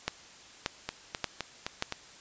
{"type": "two click trains", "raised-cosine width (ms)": 0.2, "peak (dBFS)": [-15, -11], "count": [5, 4], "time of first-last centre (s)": [[0.89, 1.924], [0.08, 1.824]], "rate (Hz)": [3.87, 1.72], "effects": ["white hiss -52 dBFS RMS until 2.2 s", "resampled to 16000 Hz"]}